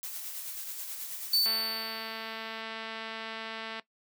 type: noise with tremolo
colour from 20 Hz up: blue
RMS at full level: -38 dBFS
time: 0.03-1.46 s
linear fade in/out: 0 ms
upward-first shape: sine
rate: 9.3 Hz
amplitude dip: 35%
type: tone with exponential decay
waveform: 45% pulse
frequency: 4519 Hz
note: C#8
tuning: 33 cents sharp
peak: -21 dBFS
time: 1.33-2.62 s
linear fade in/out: 5 ms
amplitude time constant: 280 ms
type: click train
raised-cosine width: 0.3 ms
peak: -23 dBFS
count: 522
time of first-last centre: 1.46-3.796 s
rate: 223 Hz
effects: noise-tail reverb RT60 0.1 s tail -17 dB re dry + high-pass 200 Hz 12 dB/octave